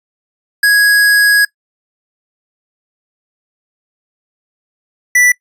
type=tone pair in turn; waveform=square; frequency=1661.2 / 1971.5 Hz; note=G#6 / B6; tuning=0 / -4 cents; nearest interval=minor third; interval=296 cents; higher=second; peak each=-7 dBFS; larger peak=neither; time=0.63-1.45 / 5.15-5.32 s; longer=first; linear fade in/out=5 ms; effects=noise-tail reverb RT60 0.1 s tail -22 dB re dry + resampled to 32000 Hz

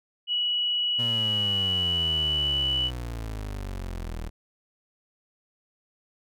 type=tone with pitch glide; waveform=sine; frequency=2931 to 2963 Hz; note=F#7 to F#7; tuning=-17 to +2 cents; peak=-23 dBFS; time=0.27-2.91 s; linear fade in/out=50 ms; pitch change=+19 cents; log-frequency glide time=1.29-2.29 s
type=exponential sweep; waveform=30% pulse; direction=down; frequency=119 to 38.69 Hz; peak=-29 dBFS; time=0.98-4.3 s; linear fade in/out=20 ms
effects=none

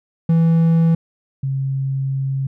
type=tone pair in turn; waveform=triangle / sine; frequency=164.81 / 135.23 Hz; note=E3 / C#3; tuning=0 / -43 cents; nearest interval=minor third; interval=343 cents; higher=first; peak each=-9 / -18 dBFS; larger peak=first; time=0.29-0.95 / 1.43-2.47 s; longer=second; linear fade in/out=5 ms; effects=none

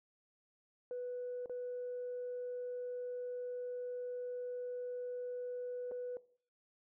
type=tone with dropouts; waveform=sine; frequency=493.9 Hz; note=B4; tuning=in tune; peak=-37 dBFS; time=0.91-6.17 s; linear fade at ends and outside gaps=1 ms; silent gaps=1.459-1.496 / 5.913-5.918 s; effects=noise-tail reverb RT60 0.5 s tail -19 dB re dry + tanh soft clip ceiling -35 dBFS

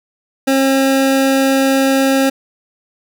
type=tone; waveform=25% pulse; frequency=269.2 Hz; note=C4; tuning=49 cents sharp; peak=-7 dBFS; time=0.47-2.3 s; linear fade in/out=10 ms; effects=none

